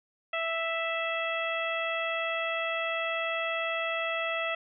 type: harmonic tone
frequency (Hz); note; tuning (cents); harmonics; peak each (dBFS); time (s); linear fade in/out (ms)
659.3; E5; 0; 1 / 2 / 3 / 4 / 5; -33 / -35 / -35 / -34 / -40; 0.33-4.55; 5
effects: none